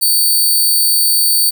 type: tone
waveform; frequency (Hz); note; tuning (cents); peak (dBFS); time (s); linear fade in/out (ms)
5% pulse; 4544; C#8; +42; -3; 0.01-1.51; 20
effects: 7-bit